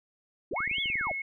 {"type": "linear two-way sweep", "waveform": "sine", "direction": "up then down", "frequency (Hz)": [261.6, 3500, 539], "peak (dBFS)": -30, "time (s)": [0.51, 1.12], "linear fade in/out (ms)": 5, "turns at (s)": 0.81}
{"type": "clicks", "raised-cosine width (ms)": 3, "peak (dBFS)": -32, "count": 11, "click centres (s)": [0.535, 0.605, 0.676, 0.713, 0.783, 0.858, 0.901, 0.956, 1.011, 1.07, 1.112]}
{"type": "tone", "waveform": "sine", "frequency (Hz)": 2181, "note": "C#7", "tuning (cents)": -29, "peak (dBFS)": -31, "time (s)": [0.56, 1.22], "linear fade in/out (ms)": 5}
{"effects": []}